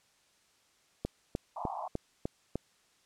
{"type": "click train", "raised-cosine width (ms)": 2, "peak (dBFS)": -19, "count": 6, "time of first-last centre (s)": [1.05, 2.556], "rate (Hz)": 3.32}
{"type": "band-pass noise", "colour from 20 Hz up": "pink", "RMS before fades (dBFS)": -39, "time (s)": [1.56, 1.88], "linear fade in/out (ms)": 5, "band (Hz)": [650, 1100], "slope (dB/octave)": 96}
{"effects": ["white hiss -68 dBFS RMS until 3.05 s", "low-pass 8000 Hz 12 dB/octave"]}